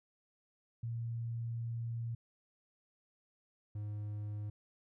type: tone pair in turn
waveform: sine / triangle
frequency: 116.3 / 104.57 Hz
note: A#2 / G#2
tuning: -4 / +12 cents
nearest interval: major second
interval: 184 cents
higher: first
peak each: -36 / -36 dBFS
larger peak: neither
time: 0.83-2.15 / 3.75-4.5 s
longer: first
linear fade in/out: 5 ms
effects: none